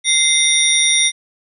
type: tone cluster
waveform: sine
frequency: 2087 / 3587 / 3738 / 5730 / 9540 Hz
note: C7 / A7 / A#7 / F8 / D9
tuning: -5 / +33 / +4 / +44 / +26 cents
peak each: -18 dBFS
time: 0.04-1.12 s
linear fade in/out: 50 ms
effects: none